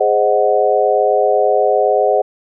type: chord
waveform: sine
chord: Ab dominant seventh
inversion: none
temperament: equal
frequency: 415.3 / 523.3 / 622.3 / 740 Hz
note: Ab4 / C5 / Eb5 / Gb5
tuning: 0 / 0 / 0 / 0 cents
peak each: -16 dBFS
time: 0-2.22 s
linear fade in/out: 10 ms
effects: none